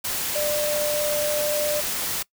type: tone in noise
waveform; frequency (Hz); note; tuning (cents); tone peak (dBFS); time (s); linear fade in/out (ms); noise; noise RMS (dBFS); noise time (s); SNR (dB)
sine; 595; D5; +22; -23; 0.35-1.81; 10; white; -27; 0.04-2.23; +1
effects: noise-tail reverb RT60 0.1 s tail -22 dB re dry